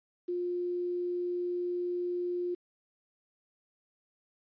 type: tone with quantisation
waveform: sine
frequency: 354.1 Hz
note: F4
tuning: 24 cents sharp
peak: -30 dBFS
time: 0.28-2.55 s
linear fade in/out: 10 ms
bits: 10
effects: resampled to 11025 Hz